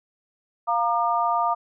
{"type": "chord", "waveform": "sine", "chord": "Bb major", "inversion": "second", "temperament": "equal with one note detuned", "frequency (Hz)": [698.5, 932.3, 1204.2], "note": ["F5", "Bb5", "D6"], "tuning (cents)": [0, 0, 43], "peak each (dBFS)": -24, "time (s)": [0.67, 1.55], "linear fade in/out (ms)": 20, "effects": []}